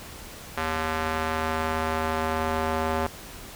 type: tone with band-pass filter sweep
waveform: square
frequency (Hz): 79.6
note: D#2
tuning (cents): +40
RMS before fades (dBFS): -27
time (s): 0.57-3.07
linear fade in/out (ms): 5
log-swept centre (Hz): 1400 to 850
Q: 0.97
effects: pink hiss -42 dBFS RMS until 3.55 s